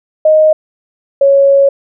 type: tone pair in turn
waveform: sine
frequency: 622 / 554 Hz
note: D#5 / C#5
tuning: -1 / -1 cents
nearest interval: major second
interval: 200 cents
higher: first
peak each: -4 dBFS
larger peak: neither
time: 0.25-0.53 / 1.21-1.69 s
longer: second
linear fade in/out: 5 ms
effects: none